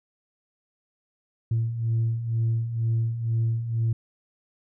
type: beating tone pair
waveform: sine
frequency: 112.7 / 114.8 Hz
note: A2 / A#2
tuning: +42 / -26 cents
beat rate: 2.1 Hz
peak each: -28 / -22 dBFS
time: 1.51-3.93 s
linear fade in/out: 5 ms
effects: tanh soft clip ceiling -18 dBFS